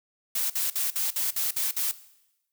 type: noise bursts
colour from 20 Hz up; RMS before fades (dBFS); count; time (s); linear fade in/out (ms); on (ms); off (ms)
blue; -27; 8; 0.35-1.914; 5; 150; 52
effects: noise-tail reverb RT60 0.9 s tail -17 dB re dry